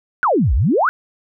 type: exponential two-way sweep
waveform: sine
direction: down then up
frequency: 1570 to 50.9 to 1570 Hz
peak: -12 dBFS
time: 0.23-0.89 s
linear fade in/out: 0 ms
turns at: 0.54 s
effects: none